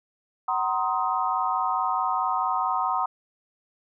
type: chord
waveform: sine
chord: C half-diminished seventh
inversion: second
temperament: just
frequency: 753.5 / 941.9 / 1046.5 / 1255.8 Hz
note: Gb5 / Bb5 / C6 / Eb6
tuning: +31 / +18 / 0 / +16 cents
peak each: -28 dBFS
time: 0.48-3.06 s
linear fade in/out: 5 ms
effects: none